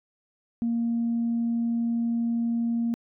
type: tone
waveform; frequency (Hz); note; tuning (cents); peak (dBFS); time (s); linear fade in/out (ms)
sine; 233.1; A#3; 0; -22; 0.62-2.94; 0
effects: tanh soft clip ceiling -19 dBFS